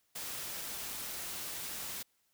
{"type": "noise", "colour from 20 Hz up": "white", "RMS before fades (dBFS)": -41, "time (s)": [0.15, 2.03], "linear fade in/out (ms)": 10, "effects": ["white hiss -75 dBFS RMS until 2.33 s"]}